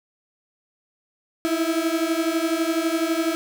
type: beating tone pair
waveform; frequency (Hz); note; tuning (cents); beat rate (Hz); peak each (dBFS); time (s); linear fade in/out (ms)
35% pulse; 321.4 / 333.4; E4 / E4; -44 / +20; 12; -22; 1.45-3.35; 0
effects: none